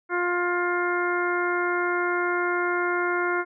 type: harmonic tone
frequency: 352.9 Hz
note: F4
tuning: 18 cents sharp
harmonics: 1 / 2 / 3 / 4 / 5 / 6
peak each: -26 / -32 / -30 / -27 / -36 / -33 dBFS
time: 0.09-3.45 s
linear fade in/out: 50 ms
effects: none